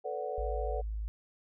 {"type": "chord", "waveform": "sine", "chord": "B minor seventh", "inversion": "third", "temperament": "equal with one note detuned", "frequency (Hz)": [440, 493.9, 575.9, 740], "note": ["A4", "B4", "D5", "F#5"], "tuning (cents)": [0, 0, -34, 0], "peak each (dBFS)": -39, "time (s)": [0.04, 0.82], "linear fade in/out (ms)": 20}
{"type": "tone", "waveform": "sine", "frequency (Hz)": 53.3, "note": "G#1", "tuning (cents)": 46, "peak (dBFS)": -33, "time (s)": [0.38, 1.08], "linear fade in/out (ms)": 0}
{"effects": []}